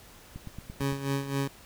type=click train; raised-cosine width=5 ms; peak=-27 dBFS; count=6; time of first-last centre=0.36-0.926 s; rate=8.84 Hz
type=tone with tremolo; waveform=20% pulse; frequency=138.3 Hz; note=C#3; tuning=4 cents flat; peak=-21 dBFS; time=0.8-1.48 s; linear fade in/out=5 ms; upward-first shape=sine; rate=3.8 Hz; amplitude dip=70%
effects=pink hiss -52 dBFS RMS until 1.65 s